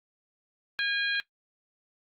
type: harmonic tone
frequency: 815 Hz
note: G#5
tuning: 33 cents flat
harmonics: 2 / 3 / 4 / 5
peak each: -28 / -32 / -34 / -36 dBFS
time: 0.79-1.2 s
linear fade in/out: 0 ms
effects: noise-tail reverb RT60 0.1 s tail -17 dB re dry + Opus 48 kbps